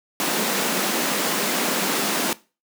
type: high-pass noise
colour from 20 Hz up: pink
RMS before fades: -23 dBFS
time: 0.2-2.33 s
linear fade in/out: 0 ms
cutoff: 180 Hz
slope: 48 dB/octave
effects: noise-tail reverb RT60 0.3 s tail -19 dB re dry